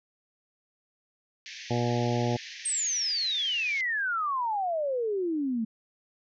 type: band-pass noise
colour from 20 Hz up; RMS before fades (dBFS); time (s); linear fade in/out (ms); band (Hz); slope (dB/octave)
pink; -43; 1.46-3.81; 0; 1700 to 6300; 96
type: harmonic tone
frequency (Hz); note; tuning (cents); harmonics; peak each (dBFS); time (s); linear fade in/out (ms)
120; B2; -49; 1 / 2 / 3 / 4 / 5 / 6 / 7; -28 / -31 / -33 / -34 / -35 / -36 / -36; 1.7-2.37; 10
type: exponential sweep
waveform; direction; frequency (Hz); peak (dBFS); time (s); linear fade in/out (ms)
sine; down; 8630 to 215.8; -26; 2.65-5.65; 10
effects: none